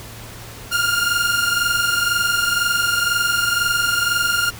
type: tone pair together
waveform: sawtooth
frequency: 1396.9 / 1418.9 Hz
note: F6 / F6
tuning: 0 / +27 cents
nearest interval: unison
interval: 27 cents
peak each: -16 dBFS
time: 0.71-4.51 s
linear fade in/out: 20 ms
effects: added 112 Hz sine -39 dBFS peak until 4.59 s + pink hiss -37 dBFS RMS until 4.59 s